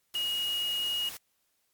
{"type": "tone in noise", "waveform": "sine", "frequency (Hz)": 2880, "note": "F#7", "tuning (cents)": -47, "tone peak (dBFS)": -28, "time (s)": [0.15, 1.09], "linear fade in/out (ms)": 2, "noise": "white", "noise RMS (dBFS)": -42, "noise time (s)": [0.14, 1.17], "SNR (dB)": 11, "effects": ["white hiss -74 dBFS RMS until 1.73 s", "MP3 96 kbps"]}